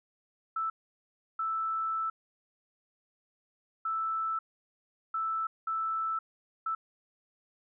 sine tone bursts at uneven times, 1319 Hz, E6, 1 cent sharp, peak -29 dBFS, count 6, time 0.56-0.7 / 1.39-2.1 / 3.85-4.39 / 5.14-5.47 / 5.67-6.19 / 6.66-6.75 s, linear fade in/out 5 ms, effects none

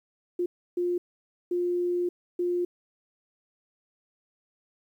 sine tone bursts at uneven times, 353.2 Hz, F4, 20 cents sharp, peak -24 dBFS, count 4, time 0.39-0.46 / 0.77-0.98 / 1.51-2.09 / 2.39-2.65 s, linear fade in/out 5 ms, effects 10-bit

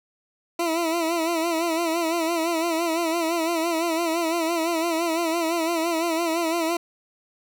20% pulse tone with vibrato, 332.1 Hz, E4, 13 cents sharp, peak -17 dBFS, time 0.59-6.77 s, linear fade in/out 5 ms, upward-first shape sine, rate 5.9 Hz, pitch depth 70 cents each way, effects none

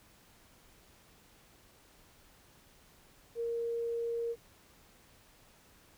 sine tone, 466.2 Hz, A#4, in tune, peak -32 dBFS, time 3.35-4.36 s, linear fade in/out 50 ms, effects pink hiss -62 dBFS RMS until 5.97 s

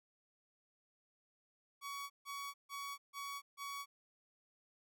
sawtooth tone bursts, 1126 Hz, C#6, 27 cents sharp, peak -39 dBFS, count 5, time 1.81-3.86 s, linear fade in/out 50 ms, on 290 ms, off 150 ms, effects none

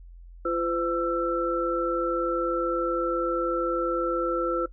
sine tone cluster, 342.7 / 510 / 1334 Hz, F4 / C5 / E6, -33 / -44 / +20 cents, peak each -28 dBFS, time 0.45-4.66 s, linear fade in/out 5 ms, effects noise-tail reverb RT60 0.1 s tail -18 dB re dry + added 43 Hz sine -43 dBFS peak until 4.72 s

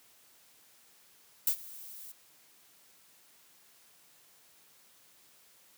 violet noise with ADSR envelope, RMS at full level -25 dBFS, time 1.47-2.12 s, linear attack 3 ms, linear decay 80 ms, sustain -22 dB, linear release 6 ms, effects white hiss -62 dBFS RMS until 5.77 s + high-pass 100 Hz 12 dB/octave

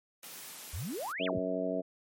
white high-pass noise, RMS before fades -46 dBFS, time 0.23-1.12 s, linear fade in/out 2 ms, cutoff 130 Hz, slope 48 dB/octave
sine exponential two-way sweep, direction up then down, 66.8 to 3597 to 66.8 Hz, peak -35 dBFS, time 0.73-1.39 s, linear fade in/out 10 ms, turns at 1.25 s
harmonic tone, 92.5 Hz, F#2, in tune, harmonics 2 / 3 / 4 / 5 / 6 / 7, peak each -40 / -36 / -42 / -38 / -39 / -34 dBFS, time 1.19-1.82 s, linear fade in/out 20 ms
effects MP3 64 kbps

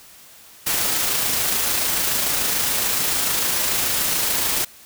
white noise with amplitude modulation, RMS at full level -20 dBFS, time 0.66-4.65 s, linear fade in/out 10 ms, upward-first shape sine, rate 26.9 Hz, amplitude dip 25%, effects white hiss -46 dBFS RMS until 4.85 s

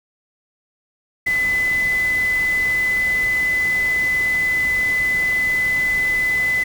sine tone in noise, 2011 Hz, B6, 31 cents sharp, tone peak -16 dBFS, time 1.26-6.64 s, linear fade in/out 10 ms, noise pink, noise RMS -33 dBFS, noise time 1.26-6.64 s, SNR +14 dB, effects none

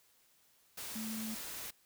sine tone in noise, 220 Hz, A3, in tune, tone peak -39 dBFS, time 0.95-1.35 s, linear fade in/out 10 ms, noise white, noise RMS -44 dBFS, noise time 0.77-1.71 s, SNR +2 dB, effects white hiss -69 dBFS RMS until 1.85 s

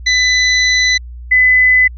25% pulse / sine tone pair in turn, 2000 / 2009 Hz, B6 / B6, +21 / +29 cents, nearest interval unison, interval 8 cents, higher second, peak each -6 dBFS, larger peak neither, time 0.06-0.98 / 1.31-1.88 s, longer first, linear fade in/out 10 ms, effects added 60 Hz sine -27 dBFS peak until 1.97 s + resampled to 16000 Hz

